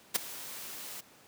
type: noise with ADSR envelope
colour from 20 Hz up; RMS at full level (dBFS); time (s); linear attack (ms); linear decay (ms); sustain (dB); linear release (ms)
white; -25; 0.14-1.01; 19; 10; -18; 9
effects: pink hiss -58 dBFS RMS until 1.27 s + high-pass 150 Hz 12 dB/octave